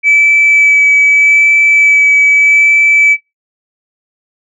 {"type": "tone with vibrato", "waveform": "sine", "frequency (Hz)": 2300, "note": "D7", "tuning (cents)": -37, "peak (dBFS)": -3, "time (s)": [0.03, 3.17], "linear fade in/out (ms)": 50, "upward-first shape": "sine", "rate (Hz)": 0.81, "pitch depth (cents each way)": 11, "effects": ["noise-tail reverb RT60 0.2 s tail -18 dB re dry", "tanh soft clip ceiling -1 dBFS"]}